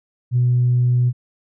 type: tone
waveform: sine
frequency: 123.3 Hz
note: B2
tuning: 2 cents flat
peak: -12 dBFS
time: 0.31-1.13 s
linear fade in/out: 50 ms
effects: tanh soft clip ceiling -9 dBFS